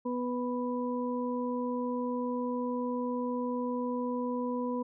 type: harmonic tone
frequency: 246.9 Hz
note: B3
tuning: in tune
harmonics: 1 / 2 / 4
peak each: -32 / -35 / -38 dBFS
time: 0.05-4.83 s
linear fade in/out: 10 ms
effects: none